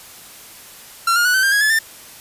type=tone with pitch steps; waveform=45% pulse; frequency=1365 / 1418.9 / 1474.8 / 1533 / 1593.5 / 1656.4 / 1721.8 / 1789.7 Hz; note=F6 / F6 / F#6 / G6 / G6 / G#6 / A6 / A6; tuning=-40 / +27 / -6 / -39 / +28 / -5 / -38 / +29 cents; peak=-13 dBFS; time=1.07-1.79 s; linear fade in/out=5 ms; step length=90 ms; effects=white hiss -40 dBFS RMS until 2.2 s + resampled to 32000 Hz